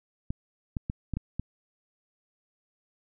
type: clicks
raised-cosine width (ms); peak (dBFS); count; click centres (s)
5; -18; 6; 0.305 / 0.768 / 0.899 / 1.137 / 1.17 / 1.396
effects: none